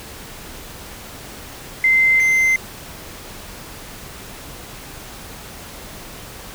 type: tone pair in turn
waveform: sine / triangle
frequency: 2075 / 2075 Hz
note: C7 / C7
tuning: -15 / -15 cents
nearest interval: unison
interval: 0 cents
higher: neither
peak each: -11 dBFS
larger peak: neither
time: 1.84-2.2 / 2.2-2.56 s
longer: neither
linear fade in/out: 2 ms
effects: pink hiss -36 dBFS RMS until 6.54 s